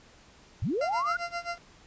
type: linear sweep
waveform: sine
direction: up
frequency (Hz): 69.9 to 1468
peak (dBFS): -26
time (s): 0.62-1.17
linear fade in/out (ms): 5
type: tone with tremolo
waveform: 20% pulse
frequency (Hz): 690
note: F5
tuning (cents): -21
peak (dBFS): -25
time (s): 0.81-1.58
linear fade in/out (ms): 2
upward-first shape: sine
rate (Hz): 7.6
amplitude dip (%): 90
effects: pink hiss -56 dBFS RMS until 1.86 s + resampled to 16000 Hz